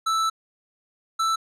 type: tone pair in turn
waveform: square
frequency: 1318.5 / 1323.8 Hz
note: E6 / E6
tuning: 0 / +7 cents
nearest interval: unison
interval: 7 cents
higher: second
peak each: -21 dBFS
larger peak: neither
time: 0.06-0.3 / 1.19-1.36 s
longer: first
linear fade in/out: 10 ms
effects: low-pass 8000 Hz 12 dB/octave